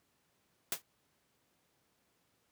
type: noise with exponential decay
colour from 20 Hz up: white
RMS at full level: -30 dBFS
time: 0.72-0.82 s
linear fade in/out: 2 ms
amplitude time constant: 21 ms
effects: pink hiss -75 dBFS RMS until 2.51 s + high-pass 100 Hz 12 dB/octave